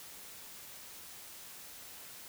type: silence
effects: white hiss -50 dBFS RMS until 2.28 s